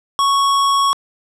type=tone; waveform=square; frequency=1108.7 Hz; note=C#6; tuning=in tune; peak=-13 dBFS; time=0.19-0.93 s; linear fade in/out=0 ms; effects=low-pass 9000 Hz 12 dB/octave